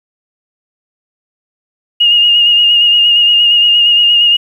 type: tone with vibrato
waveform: sine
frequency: 2851 Hz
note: F7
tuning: 35 cents sharp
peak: -5 dBFS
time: 2-4.37 s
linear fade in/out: 10 ms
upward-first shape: sine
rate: 8.6 Hz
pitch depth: 28 cents each way
effects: 7-bit